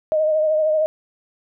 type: tone with vibrato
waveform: sine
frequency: 621 Hz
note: D#5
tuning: 3 cents flat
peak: -15 dBFS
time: 0.12-0.86 s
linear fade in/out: 0 ms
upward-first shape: triangle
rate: 13 Hz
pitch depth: 40 cents each way
effects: none